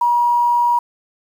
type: tone with quantisation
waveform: sine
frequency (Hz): 958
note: A#5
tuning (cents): +47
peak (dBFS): -12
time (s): 0.01-0.79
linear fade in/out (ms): 5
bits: 7
effects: none